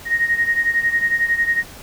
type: beating tone pair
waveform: sine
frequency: 1864.7 / 1875.7 Hz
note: A#6 / A#6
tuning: 0 / +10 cents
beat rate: 11 Hz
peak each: -17 / -21 dBFS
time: 0.05-1.64 s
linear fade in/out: 50 ms
effects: pink hiss -39 dBFS RMS until 1.82 s